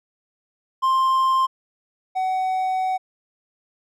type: tone pair in turn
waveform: triangle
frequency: 1052 / 750.6 Hz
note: C6 / F#5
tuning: +9 / +25 cents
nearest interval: tritone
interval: 584 cents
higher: first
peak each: -14 / -18 dBFS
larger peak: first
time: 0.82-1.47 / 2.15-2.98 s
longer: second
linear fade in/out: 20 ms
effects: none